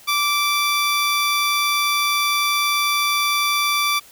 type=tone; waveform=15% pulse; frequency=1167 Hz; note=D6; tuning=11 cents flat; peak=-11 dBFS; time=0.07-4 s; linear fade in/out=20 ms; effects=white hiss -47 dBFS RMS until 4.11 s